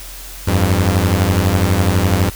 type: beating tone pair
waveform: sawtooth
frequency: 87.31 / 99.31 Hz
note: F2 / G2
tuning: 0 / +23 cents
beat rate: 12 Hz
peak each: -11 dBFS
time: 0.47-2.3 s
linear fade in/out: 10 ms
effects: added 44 Hz sine -33 dBFS peak until 2.35 s + white hiss -34 dBFS RMS until 2.35 s